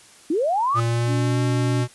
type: linear sweep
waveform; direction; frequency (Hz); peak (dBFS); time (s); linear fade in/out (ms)
sine; up; 283 to 1273; -18; 0.3-0.8; 5
type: tone with pitch glide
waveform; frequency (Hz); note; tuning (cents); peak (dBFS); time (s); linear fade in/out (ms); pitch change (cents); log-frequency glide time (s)
square; 116.54 to 122.33; A#2 to B2; 0 to -16; -20; 0.74-1.88; 50; +84; 0.85-1.39
type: tone with vibrato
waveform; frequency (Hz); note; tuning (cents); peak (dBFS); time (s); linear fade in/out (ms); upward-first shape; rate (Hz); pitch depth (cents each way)
sine; 284.7; C#4; +46; -25; 1.06-1.85; 50; sine; 6.1; 9
effects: white hiss -49 dBFS RMS until 1.94 s + resampled to 24000 Hz